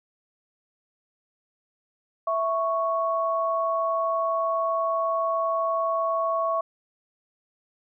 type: tone pair together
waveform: sine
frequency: 659.3 / 1108.4 Hz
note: E5 / C#6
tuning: 0 / -1 cents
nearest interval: major sixth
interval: 899 cents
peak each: -25 / -25 dBFS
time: 2.27-6.61 s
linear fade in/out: 5 ms
effects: none